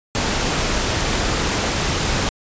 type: noise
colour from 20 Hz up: pink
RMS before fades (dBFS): -20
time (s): 0.15-2.29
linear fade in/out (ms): 0
effects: resampled to 16000 Hz